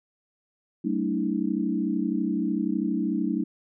sine tone cluster, 193 / 224.2 / 287.4 / 320.2 Hz, G3 / A3 / D4 / D#4, -27 / +33 / -37 / +50 cents, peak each -29 dBFS, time 0.84-3.44 s, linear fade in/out 10 ms, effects none

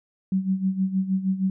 sine tone with tremolo, 190 Hz, F#3, 46 cents sharp, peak -18 dBFS, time 0.32-1.5 s, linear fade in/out 2 ms, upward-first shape sine, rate 6.4 Hz, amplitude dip 75%, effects none

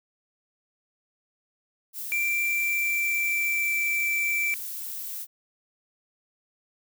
violet noise, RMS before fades -35 dBFS, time 1.93-5.27 s, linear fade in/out 50 ms
triangle tone with pitch glide, 2355 to 2332 Hz, D7 to D7, +4 to -13 cents, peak -22 dBFS, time 2.12-4.54 s, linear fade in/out 0 ms, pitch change -17 cents, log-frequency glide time 2.4-3.8 s
effects none

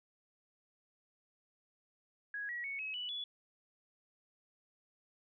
sine tone with pitch steps, 1661.2 / 1919.3 / 2217 / 2562 / 2960 / 3420 Hz, G#6 / B6 / C#7 / E7 / F#7 / A7, 0 / -50 / 0 / -50 / 0 / -50 cents, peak -38 dBFS, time 2.34-3.24 s, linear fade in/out 2 ms, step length 150 ms, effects none

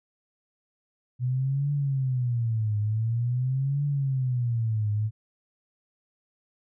sine tone with vibrato, 122.9 Hz, B2, 8 cents flat, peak -23 dBFS, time 1.19-5.11 s, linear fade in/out 50 ms, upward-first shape triangle, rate 0.47 Hz, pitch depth 290 cents each way, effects none

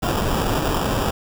pink noise with sample-and-hold, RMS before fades -21 dBFS, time 0.02-1.11 s, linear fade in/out 10 ms, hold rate 2100 Hz, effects none

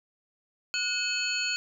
sine tone cluster, 1462 / 2576 / 3065 / 4392 / 6860 Hz, F#6 / E7 / G7 / C#8 / A8, -21 / -41 / -40 / -17 / -45 cents, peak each -34 / -31 / -38 / -31 / -37 dBFS, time 0.74-1.56 s, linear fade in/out 0 ms, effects none

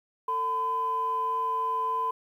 sine tone pair together, 449.2 / 1013 Hz, A4 / B5, +36 / +44 cents, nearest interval octave + major second, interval 1408 cents, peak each -36 / -25 dBFS, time 0.28-2.11 s, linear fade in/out 5 ms, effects tanh soft clip ceiling -19 dBFS + 10-bit

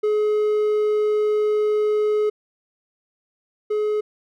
triangle tone pair in turn, 423.5 / 423.5 Hz, G#4 / G#4, +34 / +34 cents, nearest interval unison, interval 0 cents, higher neither, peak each -15 / -17 dBFS, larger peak first, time 0.03-2.3 / 3.7-4.01 s, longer first, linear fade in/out 10 ms, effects none

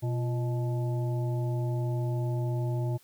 harmonic tone with a mistuned harmonic, 123.47 Hz, B2, in tune, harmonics 1 / 3 / 5 / 7, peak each -27 / -37 / -41 / -44 dBFS, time 0.02-2.98 s, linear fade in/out 20 ms, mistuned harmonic 3, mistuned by -110 cents, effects white hiss -61 dBFS RMS until 3.03 s

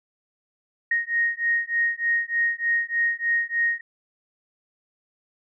sine beating tone pair, 1864.7 / 1868 Hz, A#6 / A#6, 0 / +3 cents, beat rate 3.3 Hz, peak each -24 dBFS, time 0.91-3.81 s, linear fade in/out 5 ms, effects none

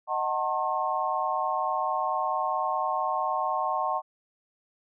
sine chord, D# diminished seventh, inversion none, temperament just, 622.3 / 746.7 / 896 / 1075.3 Hz, D#5 / F#5 / A5 / C6, 0 / +16 / +31 / +47 cents, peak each -33 / -30 / -31 / -29 dBFS, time 0.07-4.02 s, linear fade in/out 50 ms, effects none

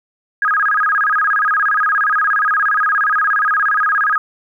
sine tone with vibrato, 1437 Hz, F6, 49 cents sharp, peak -12 dBFS, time 0.42-4.18 s, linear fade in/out 2 ms, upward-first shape square, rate 17 Hz, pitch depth 230 cents each way, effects 9-bit

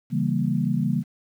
sine chord, C# diminished seventh, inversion none, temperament equal, 138.59 / 164.81 / 196 / 233.1 Hz, C#3 / E3 / G3 / Bb3, 0 / 0 / 0 / 0 cents, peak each -26 dBFS, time 0.1-1.04 s, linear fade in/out 50 ms, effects 9-bit

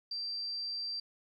sine tone, 4699 Hz, D8, in tune, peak -35 dBFS, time 0.11-1 s, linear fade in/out 5 ms, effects 12-bit

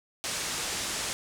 white low-pass noise, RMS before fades -33 dBFS, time 0.24-1.13 s, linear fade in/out 0 ms, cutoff 8800 Hz, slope 24 dB/octave, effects none

